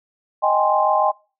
sine chord, Ab major seventh, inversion second, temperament equal, 622.3 / 784 / 830.6 / 1046.5 Hz, Eb5 / G5 / Ab5 / C6, 0 / 0 / 0 / 0 cents, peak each -20 dBFS, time 0.42-1.12 s, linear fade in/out 20 ms, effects noise-tail reverb RT60 0.3 s tail -21 dB re dry

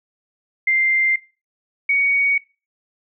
sine tone pair in turn, 2093 / 2241 Hz, C7 / C#7, 0 / +18 cents, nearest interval minor second, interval 118 cents, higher second, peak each -14 dBFS, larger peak neither, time 0.67-1.16 / 1.89-2.38 s, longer neither, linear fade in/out 5 ms, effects noise-tail reverb RT60 0.3 s tail -19 dB re dry

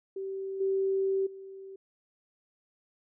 sine tone with level steps, 386.7 Hz, G4, 24 cents flat, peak -33 / -25 / -42 dBFS, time 0.16-1.76 s, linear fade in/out 5 ms, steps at 0.6 / 1.26 s, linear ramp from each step 10 ms, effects none

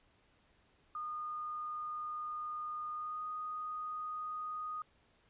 sine tone with pitch glide, 1224 to 1240.4 Hz, D#6 to D#6, -29 to -6 cents, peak -38 dBFS, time 0.95-4.82 s, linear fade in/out 2 ms, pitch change +23 cents, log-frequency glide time 2.94-3.23 s, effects pink hiss -70 dBFS RMS until 5.29 s + resampled to 8000 Hz

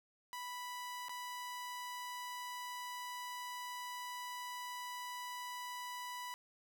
sawtooth tone with dropouts, 987 Hz, B5, 1 cent flat, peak -39 dBFS, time 0.33-6.34 s, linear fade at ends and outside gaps 0 ms, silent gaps 1.084-1.094 s, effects none

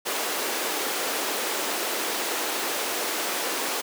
pink high-pass noise, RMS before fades -28 dBFS, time 0.05-3.82 s, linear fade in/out 20 ms, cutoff 320 Hz, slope 24 dB/octave, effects none

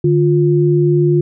sine tone pair together, 148.7 / 351.8 Hz, D3 / F4, +22 / +13 cents, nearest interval octave + minor third, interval 1491 cents, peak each -12 dBFS, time 0.04-1.21 s, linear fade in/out 5 ms, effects none

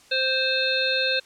harmonic tone, 523.3 Hz, C5, in tune, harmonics 1 / 3 / 5 / 7 / 8, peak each -27 / -27 / -27 / -27 / -27 dBFS, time 0.11-1.2 s, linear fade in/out 10 ms, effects white hiss -53 dBFS RMS until 1.25 s + low-pass 8000 Hz 12 dB/octave

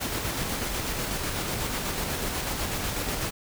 pink noise with tremolo, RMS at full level -29 dBFS, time 0-3.31 s, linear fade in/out 20 ms, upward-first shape square, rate 8.1 Hz, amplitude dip 25%, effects none

